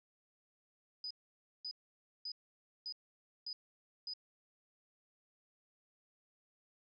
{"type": "tone bursts", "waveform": "sine", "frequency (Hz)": 4978, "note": "D#8", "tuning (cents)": 0, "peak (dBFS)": -40, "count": 6, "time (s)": [1.04, 4.136], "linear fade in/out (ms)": 2, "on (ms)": 66, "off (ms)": 540, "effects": []}